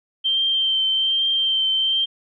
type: tone with vibrato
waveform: sine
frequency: 3136 Hz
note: G7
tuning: in tune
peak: -17 dBFS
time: 0.24-2.06 s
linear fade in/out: 20 ms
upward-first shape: triangle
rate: 1.2 Hz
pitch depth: 21 cents each way
effects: none